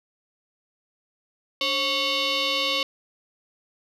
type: tone with frequency modulation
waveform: sine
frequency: 290 Hz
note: D4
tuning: 22 cents flat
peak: -20 dBFS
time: 1.61-2.83 s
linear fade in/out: 2 ms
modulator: 827 Hz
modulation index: 5.1
effects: tanh soft clip ceiling -19 dBFS